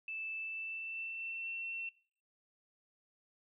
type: tone with pitch glide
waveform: sine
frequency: 2637 to 2703 Hz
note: E7 to E7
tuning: 0 to +43 cents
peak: -39 dBFS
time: 0.08-1.89 s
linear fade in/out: 2 ms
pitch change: +43 cents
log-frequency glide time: 0.37-1.57 s
effects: noise-tail reverb RT60 0.5 s tail -20 dB re dry